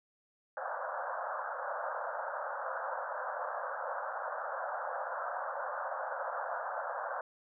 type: band-pass noise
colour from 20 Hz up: pink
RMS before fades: -38 dBFS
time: 0.57-7.21 s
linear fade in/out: 2 ms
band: 520 to 1600 Hz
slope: 96 dB/octave
effects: none